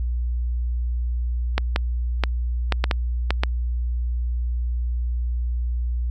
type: clicks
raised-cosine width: 0.3 ms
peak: -4 dBFS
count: 8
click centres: 1.58 / 1.761 / 2.237 / 2.723 / 2.841 / 2.912 / 3.306 / 3.435 s
effects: added 60 Hz sine -21 dBFS peak until 6.1 s